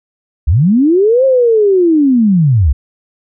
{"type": "linear two-way sweep", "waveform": "sine", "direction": "up then down", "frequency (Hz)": [59, 540, 59], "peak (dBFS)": -6, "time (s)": [0.47, 2.73], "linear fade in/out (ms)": 10, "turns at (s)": 1.25, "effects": []}